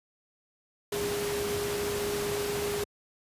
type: tone in noise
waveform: sine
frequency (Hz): 410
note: G#4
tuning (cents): -22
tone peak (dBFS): -30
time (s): 0.92-2.84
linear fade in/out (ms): 5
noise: pink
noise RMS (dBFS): -34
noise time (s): 0.92-2.84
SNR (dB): +1
effects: high-pass 80 Hz 12 dB/octave + resampled to 32000 Hz